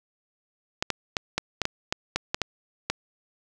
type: clicks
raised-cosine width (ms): 0.2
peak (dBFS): -7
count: 11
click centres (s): 0.825 / 0.903 / 1.168 / 1.38 / 1.617 / 1.654 / 1.925 / 2.16 / 2.345 / 2.417 / 2.9
effects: none